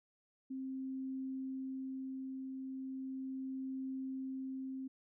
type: tone with tremolo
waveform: sine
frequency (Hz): 264.1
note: C4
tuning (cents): +16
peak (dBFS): -38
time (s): 0.5-4.88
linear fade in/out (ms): 10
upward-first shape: triangle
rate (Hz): 0.37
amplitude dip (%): 30
effects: none